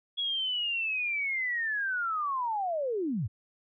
sine linear sweep, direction down, 3360 to 84.2 Hz, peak -28 dBFS, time 0.17-3.28 s, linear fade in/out 20 ms, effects none

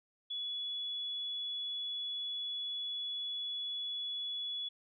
sine tone, 3402 Hz, G#7, 41 cents sharp, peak -36 dBFS, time 0.3-4.69 s, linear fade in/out 10 ms, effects none

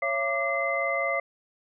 sine tone cluster, 551 / 676 / 1176 / 2061 Hz, C#5 / E5 / D6 / C7, -11 / +43 / +2 / -27 cents, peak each -30 / -30 / -32 / -28 dBFS, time 0.02-1.2 s, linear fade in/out 5 ms, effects none

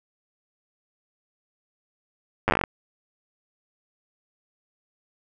slowing click train, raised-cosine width 0.5 ms, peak -6 dBFS, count 11, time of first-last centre 2.48-2.638 s, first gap 9 ms, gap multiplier 1.12, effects none

